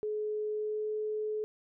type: tone with pitch glide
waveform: sine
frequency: 425.1 to 428.1 Hz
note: G#4 to A4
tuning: +40 to -47 cents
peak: -31 dBFS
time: 0.03-1.44 s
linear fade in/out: 0 ms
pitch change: +13 cents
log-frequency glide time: 0.51-0.9 s
effects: none